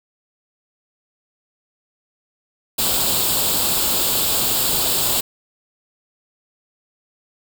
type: noise with comb filter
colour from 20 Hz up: white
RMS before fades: -19 dBFS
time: 2.78-5.21 s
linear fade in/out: 10 ms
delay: 0.25 ms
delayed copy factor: +0.65
effects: none